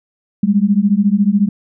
sine beating tone pair, 196 / 210 Hz, G3 / G#3, 0 / +19 cents, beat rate 14 Hz, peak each -13 dBFS, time 0.43-1.49 s, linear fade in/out 5 ms, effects none

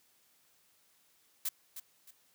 blue noise with echo, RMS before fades -34 dBFS, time 1.45-1.49 s, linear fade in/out 5 ms, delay 310 ms, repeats 2, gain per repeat -10 dB, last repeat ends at 2.11 s, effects white hiss -69 dBFS RMS until 2.34 s + high-pass 80 Hz 12 dB/octave

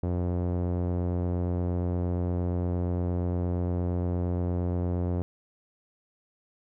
sawtooth tone with low-pass filter, 88.6 Hz, F2, 25 cents sharp, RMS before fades -28 dBFS, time 0.03-5.22 s, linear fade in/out 0 ms, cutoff 570 Hz, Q 1, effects none

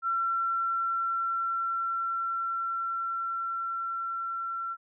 sine tone with level ramp, 1355 Hz, E6, 47 cents sharp, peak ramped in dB -25 to -31 dBFS, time 0.02-4.77 s, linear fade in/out 50 ms, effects none

